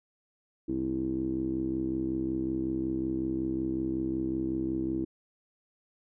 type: tone with low-pass filter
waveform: 10% pulse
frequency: 65.41 Hz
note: C2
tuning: in tune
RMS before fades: -31 dBFS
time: 0.68-5.05 s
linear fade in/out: 10 ms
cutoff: 320 Hz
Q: 7.3
effects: none